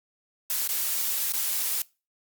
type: noise with dropouts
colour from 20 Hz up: blue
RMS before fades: -27 dBFS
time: 0.5-1.82 s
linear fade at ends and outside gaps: 2 ms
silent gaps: 0.676-0.689 / 1.323-1.335 s
effects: noise-tail reverb RT60 0.3 s tail -23 dB re dry + Opus 48 kbps